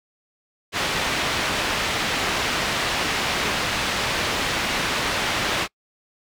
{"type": "low-pass noise", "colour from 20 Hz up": "white", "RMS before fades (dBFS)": -24, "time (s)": [0.72, 5.68], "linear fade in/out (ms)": 50, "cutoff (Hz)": 3200, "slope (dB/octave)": 12, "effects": ["noise-tail reverb RT60 0.1 s tail -26 dB re dry"]}